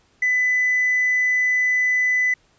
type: tone with hard clipping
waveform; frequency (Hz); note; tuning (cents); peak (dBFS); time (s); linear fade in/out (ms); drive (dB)
triangle; 2000; B6; +21; -16; 0.22-2.34; 5; 2
effects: pink hiss -60 dBFS RMS until 2.58 s + resampled to 16000 Hz